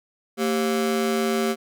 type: ring-modulated tone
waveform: 35% pulse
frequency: 310 Hz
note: D#4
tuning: 6 cents flat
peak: -16 dBFS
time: 0.37-1.56 s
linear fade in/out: 50 ms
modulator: 83.4 Hz
effects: none